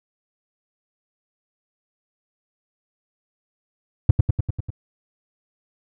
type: tone with echo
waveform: triangle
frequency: 100.4 Hz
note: G2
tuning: 42 cents sharp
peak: -3 dBFS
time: 4.09-4.11 s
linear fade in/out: 5 ms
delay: 99 ms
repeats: 6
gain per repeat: -3 dB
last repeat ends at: 4.704 s
effects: none